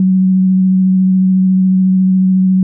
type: tone with vibrato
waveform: sine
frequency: 187.3 Hz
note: F#3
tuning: 21 cents sharp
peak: -7 dBFS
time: 0-2.63 s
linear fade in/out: 2 ms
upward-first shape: triangle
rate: 14 Hz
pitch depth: 17 cents each way
effects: none